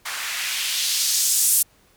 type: noise with band-pass filter sweep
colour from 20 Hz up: blue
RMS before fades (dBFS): -22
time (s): 0.05-1.63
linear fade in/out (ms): 10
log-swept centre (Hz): 1300 to 10000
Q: 1.3
effects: pink hiss -58 dBFS RMS until 1.96 s